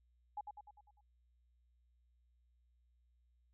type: tone with echo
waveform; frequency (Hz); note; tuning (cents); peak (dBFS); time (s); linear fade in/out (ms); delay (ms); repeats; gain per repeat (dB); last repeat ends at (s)
sine; 830.6; G#5; 0; -39; 0.37-0.41; 5; 100; 6; -5; 1.01
effects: added 60 Hz sine -70 dBFS peak until 3.53 s